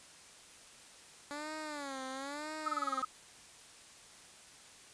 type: tone with vibrato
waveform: 10% pulse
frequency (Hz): 285.5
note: D4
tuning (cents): -49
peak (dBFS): -32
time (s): 1.31-3.02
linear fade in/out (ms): 0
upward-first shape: sine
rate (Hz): 1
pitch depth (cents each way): 150
type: tone bursts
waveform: sine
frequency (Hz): 1271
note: D#6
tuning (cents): +36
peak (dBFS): -30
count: 8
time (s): 2.66-3.049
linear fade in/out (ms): 5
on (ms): 25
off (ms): 27
effects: white hiss -56 dBFS RMS until 4.93 s + resampled to 22050 Hz